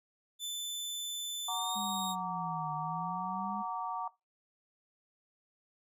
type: tone with pitch glide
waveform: sawtooth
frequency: 3520 to 3721 Hz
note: A7 to A#7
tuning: 0 to -4 cents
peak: -33 dBFS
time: 0.39-2.16 s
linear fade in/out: 50 ms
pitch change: +96 cents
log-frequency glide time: 1.47-1.78 s
type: chord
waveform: sine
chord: Gb augmented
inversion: none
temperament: just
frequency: 740 / 925 / 1156.2 Hz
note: Gb5 / Bb5 / D6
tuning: 0 / -14 / -27 cents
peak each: -39 dBFS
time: 1.48-4.08 s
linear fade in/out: 5 ms
type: linear two-way sweep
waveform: sine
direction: down then up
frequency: 207.7 to 151.9 to 207.7 Hz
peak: -40 dBFS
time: 1.75-3.63 s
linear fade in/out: 20 ms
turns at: 2.74 s
effects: noise-tail reverb RT60 0.2 s tail -18 dB re dry